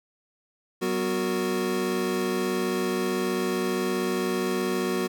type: tone cluster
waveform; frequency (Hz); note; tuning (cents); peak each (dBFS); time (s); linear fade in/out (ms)
square; 188.9 / 247.5 / 367.7 / 463; F#3 / B3 / F#4 / A#4; +36 / +4 / -11 / -12; -32 / -32 / -28 / -34; 0.81-5.08; 20
effects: none

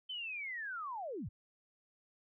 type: linear sweep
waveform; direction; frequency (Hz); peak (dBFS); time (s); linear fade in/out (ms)
sine; down; 3100 to 63.6; -39; 0.09-1.29; 10
effects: none

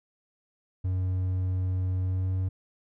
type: tone with pitch glide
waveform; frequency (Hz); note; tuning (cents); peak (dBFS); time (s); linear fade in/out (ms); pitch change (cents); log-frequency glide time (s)
triangle; 92.5 to 93.57; F#2 to F#2; 0 to +20; -23; 0.84-2.49; 10; +20; 2.01-2.32
effects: none

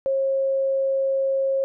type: tone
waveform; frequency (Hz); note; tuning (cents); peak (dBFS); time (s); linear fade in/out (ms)
sine; 540; C#5; -45; -19; 0.06-1.64; 0
effects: none

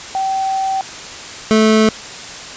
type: tone pair in turn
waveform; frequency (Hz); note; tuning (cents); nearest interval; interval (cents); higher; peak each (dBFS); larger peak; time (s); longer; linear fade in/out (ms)
sine / 25% pulse; 770 / 218.2; G5 / A3; -31 / -14; octave + minor seventh; 2183; first; -15 / -5; second; 0.15-0.81 / 1.51-1.89; first; 0
effects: white hiss -30 dBFS RMS until 2.56 s + resampled to 16000 Hz

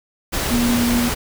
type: tone in noise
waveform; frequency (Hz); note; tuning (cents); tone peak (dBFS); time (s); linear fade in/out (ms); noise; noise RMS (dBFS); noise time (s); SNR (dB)
sine; 239.5; A#3; +47; -16; 0.5-1.1; 20; pink; -22; 0.32-1.15; +3
effects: none

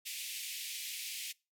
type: band-pass noise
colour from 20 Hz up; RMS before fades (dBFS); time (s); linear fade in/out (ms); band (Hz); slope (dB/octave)
pink; -42; 0.05-1.33; 20; 2200 to 16000; 48
effects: noise-tail reverb RT60 0.3 s tail -25 dB re dry

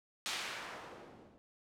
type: noise with low-pass filter sweep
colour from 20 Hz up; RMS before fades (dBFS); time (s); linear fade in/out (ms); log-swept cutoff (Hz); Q
blue; -45; 0.26-1.38; 0; 4000 to 230; 0.77
effects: none

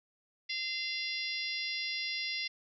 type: harmonic tone with a mistuned harmonic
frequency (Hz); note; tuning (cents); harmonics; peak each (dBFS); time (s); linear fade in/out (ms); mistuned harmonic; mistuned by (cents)
690; F5; -21; 3 / 4 / 5 / 6 / 7 / 8; -38 / -42 / -42 / -43 / -39 / -45; 0.49-2.48; 10; 7; +15
effects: none

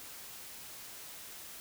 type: silence
effects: white hiss -48 dBFS RMS until 1.6 s

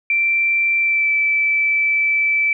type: tone with pitch glide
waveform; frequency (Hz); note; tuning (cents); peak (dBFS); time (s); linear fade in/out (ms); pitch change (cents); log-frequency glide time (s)
sine; 2349 to 2318; D7 to D7; 0 to -23; -14; 0.1-2.53; 2; -23; 0.79-1.11
effects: none

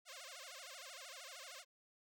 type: tone with vibrato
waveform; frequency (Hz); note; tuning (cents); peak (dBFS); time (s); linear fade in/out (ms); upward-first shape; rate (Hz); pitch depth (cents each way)
5% pulse; 615; D#5; -20; -39; 0.05-1.65; 50; sine; 13; 300
effects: none

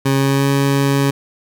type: tone with pitch glide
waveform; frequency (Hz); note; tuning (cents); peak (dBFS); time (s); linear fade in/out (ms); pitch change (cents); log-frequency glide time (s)
20% pulse; 136.4 to 138.94; C#3 to C#3; -28 to +4; -8; 0.05-1.11; 10; +32; 0.16-0.53
effects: none

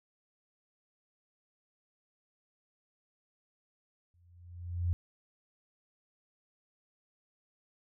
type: tone with exponential growth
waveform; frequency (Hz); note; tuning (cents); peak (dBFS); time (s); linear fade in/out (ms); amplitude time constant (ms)
sine; 87.31; F2; 0; -25; 4.14-4.93; 0; 170
effects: none

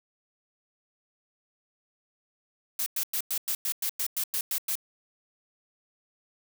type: noise bursts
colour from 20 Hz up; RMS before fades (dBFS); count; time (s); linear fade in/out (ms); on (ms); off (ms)
blue; -29; 12; 2.79-4.754; 2; 72; 100
effects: none

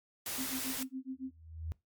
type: noise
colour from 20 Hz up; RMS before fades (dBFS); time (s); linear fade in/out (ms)
white; -38; 0.26-0.83; 2
type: tone with tremolo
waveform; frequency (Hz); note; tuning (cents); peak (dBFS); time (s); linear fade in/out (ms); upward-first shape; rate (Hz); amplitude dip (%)
sine; 262; C4; +2; -35; 0.38-1.31; 2; sine; 7.2; 100
type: tone with exponential growth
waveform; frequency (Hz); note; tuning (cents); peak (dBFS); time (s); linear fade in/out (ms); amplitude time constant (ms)
sine; 80.6; E2; -38; -33; 1.12-1.72; 0; 130
effects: noise-tail reverb RT60 0.2 s tail -21 dB re dry + MP3 96 kbps

